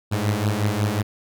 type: beating tone pair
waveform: sawtooth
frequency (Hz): 101.9 / 107.4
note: G#2 / A2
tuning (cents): -32 / -41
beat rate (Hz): 5.5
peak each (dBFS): -19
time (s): 0.11-1.03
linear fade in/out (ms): 20
effects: none